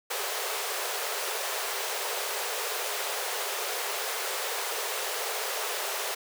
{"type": "high-pass noise", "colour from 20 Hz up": "pink", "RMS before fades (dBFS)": -32, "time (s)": [0.1, 6.15], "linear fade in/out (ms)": 10, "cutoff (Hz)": 390, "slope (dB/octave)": 96, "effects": []}